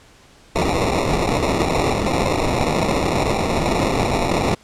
violet noise with sample-and-hold, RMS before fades -19 dBFS, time 0.55-4.55 s, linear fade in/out 10 ms, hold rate 1575 Hz, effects pink hiss -49 dBFS RMS until 4.63 s + low-pass 8000 Hz 12 dB/octave

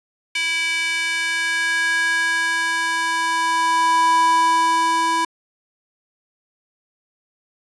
square tone with high-pass filter sweep, 329.6 Hz, E4, in tune, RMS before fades -19 dBFS, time 0.35-5.25 s, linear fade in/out 5 ms, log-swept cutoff 2400 to 760 Hz, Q 3.9, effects resampled to 24000 Hz

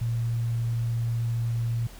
sine tone, 116.54 Hz, A#2, in tune, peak -24 dBFS, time 0.01-1.87 s, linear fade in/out 5 ms, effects added 42 Hz sine -44 dBFS peak until 1.99 s + pink hiss -49 dBFS RMS until 1.99 s

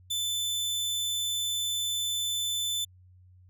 sawtooth tone, 3520 Hz, A7, in tune, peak -25 dBFS, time 0.1-2.85 s, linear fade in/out 10 ms, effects added 91 Hz sine -53 dBFS peak until 3.49 s

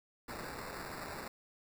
white noise with sample-and-hold, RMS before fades -44 dBFS, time 0.28-1.28 s, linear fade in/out 5 ms, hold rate 3150 Hz, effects none

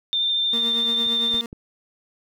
sine tone with vibrato, 3591 Hz, A7, 35 cents sharp, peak -19 dBFS, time 0.13-1.41 s, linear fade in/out 0 ms, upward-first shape triangle, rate 13 Hz, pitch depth 18 cents each way
30% pulse tone with tremolo, 233.1 Hz, A#3, in tune, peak -25 dBFS, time 0.53-1.46 s, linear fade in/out 2 ms, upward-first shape triangle, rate 8.8 Hz, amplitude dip 65%
clicks, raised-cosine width 3 ms, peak -32 / -24 / -23 dBFS, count 3, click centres 1.064 / 1.343 / 1.529 s
effects none

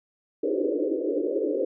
pink band-pass noise, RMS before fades -26 dBFS, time 0.43-1.65 s, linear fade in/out 5 ms, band 290 to 550 Hz, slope 96 dB/octave, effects none

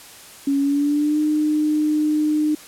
sine tone with pitch glide, 278.5 to 303.7 Hz, C#4 to D#4, +8 to -42 cents, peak -16 dBFS, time 0.47-2.55 s, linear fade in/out 5 ms, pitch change +150 cents, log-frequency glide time 0.6-1.19 s, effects white hiss -42 dBFS RMS until 2.67 s + low-pass 12000 Hz 12 dB/octave

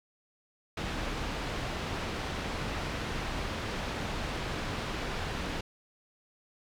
pink low-pass noise, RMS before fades -35 dBFS, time 0.77-5.61 s, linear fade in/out 5 ms, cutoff 3900 Hz, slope 12 dB/octave, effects none

